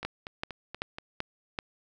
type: two click trains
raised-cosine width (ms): 0.3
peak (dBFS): -15 / -22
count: 5 / 5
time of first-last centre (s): 0.05-1.588 / 0.03-0.985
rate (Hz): 2.6 / 4.19
effects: none